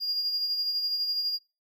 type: tone with tremolo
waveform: triangle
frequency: 4828 Hz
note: D8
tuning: 47 cents sharp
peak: -22 dBFS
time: 0-1.39 s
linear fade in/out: 50 ms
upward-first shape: sine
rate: 12 Hz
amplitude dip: 50%
effects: noise-tail reverb RT60 0.3 s tail -26 dB re dry + tanh soft clip ceiling -21 dBFS